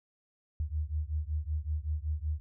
sine beating tone pair, 74.2 / 79.5 Hz, D2 / D#2, +18 / +38 cents, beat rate 5.3 Hz, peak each -33 / -34 dBFS, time 0.6-2.4 s, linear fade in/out 0 ms, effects none

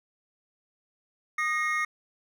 triangle tone cluster, 1233 / 1874 / 2155 Hz, D#6 / A#6 / C#7, -16 / +9 / -49 cents, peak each -28 dBFS, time 1.38-1.85 s, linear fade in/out 5 ms, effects none

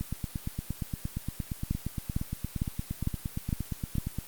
two click trains, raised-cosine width 5 ms, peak -15 / -19 dBFS, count 6 / 37, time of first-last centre 1.71-3.983 / 0.01-4.186 s, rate 2.2 / 8.62 Hz, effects white hiss -47 dBFS RMS until 4.27 s + Opus 24 kbps

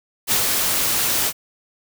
white noise with ADSR envelope, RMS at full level -17 dBFS, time 0.27-1.33 s, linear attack 47 ms, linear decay 93 ms, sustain -3 dB, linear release 56 ms, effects none

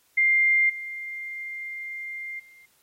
sine tone with level steps, 2100 Hz, C7, 6 cents sharp, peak -17 / -32 / -49 dBFS, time 0.17-2.66 s, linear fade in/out 10 ms, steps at 0.69 / 2.39 s, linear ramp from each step 10 ms, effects white hiss -64 dBFS RMS until 2.82 s + AAC 48 kbps

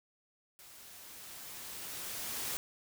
white noise with level ramp, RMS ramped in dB -55 to -37 dBFS, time 0.59-2.57 s, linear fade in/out 0 ms, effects none

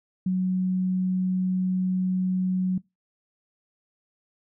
sine tone, 185 Hz, F#3, in tune, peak -21 dBFS, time 0.26-2.78 s, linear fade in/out 5 ms, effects noise-tail reverb RT60 0.2 s tail -22 dB re dry

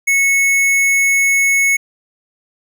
triangle tone with hard clipping, 2200 Hz, C#7, 14 cents flat, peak -12 dBFS, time 0.07-1.77 s, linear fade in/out 10 ms, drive 18 dB, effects none

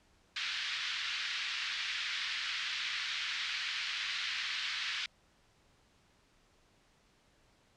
white band-pass noise, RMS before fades -37 dBFS, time 0.36-5.06 s, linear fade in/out 2 ms, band 1500 to 4200 Hz, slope 24 dB/octave, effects pink hiss -68 dBFS RMS until 7.76 s + low-pass 7000 Hz 12 dB/octave

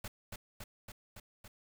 pink noise with echo, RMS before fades -42 dBFS, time 0.04-0.08 s, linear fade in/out 5 ms, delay 280 ms, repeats 5, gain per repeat -2 dB, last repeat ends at 1.48 s, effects none

